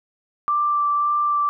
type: tone with vibrato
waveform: sine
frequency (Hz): 1174.7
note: D6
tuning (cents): 0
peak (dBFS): -17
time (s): 0.48-1.49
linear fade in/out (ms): 0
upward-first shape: sine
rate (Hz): 1.8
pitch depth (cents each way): 10
effects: none